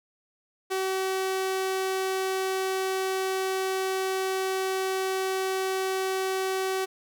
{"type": "tone", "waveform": "sawtooth", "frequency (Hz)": 380, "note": "F#4", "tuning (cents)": 46, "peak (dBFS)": -22, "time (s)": [0.7, 6.86], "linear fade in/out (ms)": 20, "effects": []}